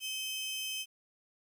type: tone pair together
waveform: sawtooth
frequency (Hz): 2563 / 3097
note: E7 / G7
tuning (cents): -49 / -22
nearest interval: minor third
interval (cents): 327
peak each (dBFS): -37 / -34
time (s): 0-0.86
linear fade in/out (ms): 50
effects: 11-bit